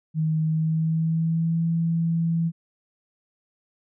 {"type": "tone with pitch glide", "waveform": "sine", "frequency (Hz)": [157.6, 165.91], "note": ["D#3", "E3"], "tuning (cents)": [23, 11], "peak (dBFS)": -20, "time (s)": [0.14, 2.52], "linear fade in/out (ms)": 50, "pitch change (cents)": 88, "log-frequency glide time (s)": [0.43, 1.64], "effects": []}